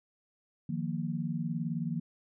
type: chord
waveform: sine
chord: Eb suspended second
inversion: none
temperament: just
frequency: 155.56 / 175.01 / 233.3 Hz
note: Eb3 / F3 / Bb3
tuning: 0 / +4 / +2 cents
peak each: -35 / -35 / -36 dBFS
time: 0.69-2 s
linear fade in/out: 5 ms
effects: none